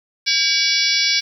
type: harmonic tone with a mistuned harmonic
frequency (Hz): 571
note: D5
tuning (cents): -49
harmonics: 3 / 4 / 5 / 6 / 7 / 8 / 9 / 10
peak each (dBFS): -29 / -21 / -29 / -24 / -24 / -22 / -20 / -26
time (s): 0.26-1.21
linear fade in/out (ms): 20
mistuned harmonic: 3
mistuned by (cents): -100
effects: 8-bit